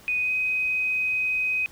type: tone with pitch glide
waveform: sine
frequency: 2488 to 2515 Hz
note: D#7 to D#7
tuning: -1 to +18 cents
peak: -22 dBFS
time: 0.08-1.66 s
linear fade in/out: 0 ms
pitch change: +19 cents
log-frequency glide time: 0.18-0.33 s
effects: pink hiss -51 dBFS RMS until 1.71 s